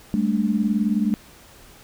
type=tone cluster; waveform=sine; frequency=201 / 220.2 / 291.4 Hz; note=G3 / A3 / D4; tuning=+44 / +2 / -13 cents; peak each=-22 / -21 / -27 dBFS; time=0.14-1.14 s; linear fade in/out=0 ms; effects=pink hiss -48 dBFS RMS until 1.83 s